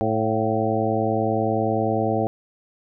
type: harmonic tone with a mistuned harmonic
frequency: 110 Hz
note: A2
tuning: in tune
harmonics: 1 / 2 / 3 / 4 / 5 / 6 / 7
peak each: -27 / -27 / -27 / -27 / -27 / -27 / -27 dBFS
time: 0.01-2.27 s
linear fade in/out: 0 ms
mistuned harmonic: 6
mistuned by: +52 cents
effects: none

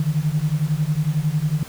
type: beating tone pair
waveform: sine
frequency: 146.9 / 157.9 Hz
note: D3 / D#3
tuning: +1 / +26 cents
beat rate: 11 Hz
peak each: -21 dBFS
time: 0-1.63 s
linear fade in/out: 2 ms
effects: pink hiss -40 dBFS RMS until 1.68 s

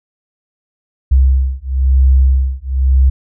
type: beating tone pair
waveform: sine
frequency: 65.41 / 66.41 Hz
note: C2 / C2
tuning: 0 / +26 cents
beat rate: 1 Hz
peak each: -11 dBFS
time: 1.11-3.1 s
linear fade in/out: 10 ms
effects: none

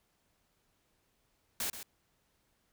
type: noise with echo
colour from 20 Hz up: white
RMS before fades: -35 dBFS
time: 1.6-1.7 s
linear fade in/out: 2 ms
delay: 130 ms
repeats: 1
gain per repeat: -10 dB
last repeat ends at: 1.83 s
effects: pink hiss -75 dBFS RMS until 2.72 s

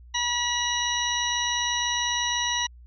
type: harmonic tone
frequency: 966 Hz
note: B5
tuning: 39 cents flat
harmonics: 1 / 2 / 3 / 4 / 6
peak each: -30 / -30 / -30 / -30 / -30 dBFS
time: 0.14-2.67 s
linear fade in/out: 10 ms
effects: added 60 Hz sine -45 dBFS peak until 2.86 s

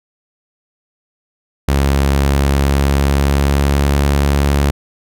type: tone with pitch glide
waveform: sawtooth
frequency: 69.4 to 70.74 Hz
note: C#2 to C#2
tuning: +3 to +36 cents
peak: -7 dBFS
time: 1.68-4.71 s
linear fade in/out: 5 ms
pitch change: +33 cents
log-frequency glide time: 2.43-4.14 s
effects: none

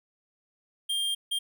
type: tone bursts at uneven times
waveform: square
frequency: 3200 Hz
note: G7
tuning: 35 cents sharp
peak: -27 dBFS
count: 2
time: 0.89-1.15 / 1.31-1.39 s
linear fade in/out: 10 ms
effects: none

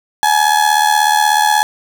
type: tone with amplitude modulation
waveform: 35% pulse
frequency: 846 Hz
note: G#5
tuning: 32 cents sharp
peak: -5 dBFS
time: 0.23-1.63 s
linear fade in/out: 0 ms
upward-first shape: sine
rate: 76.5 Hz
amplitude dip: 70%
effects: none

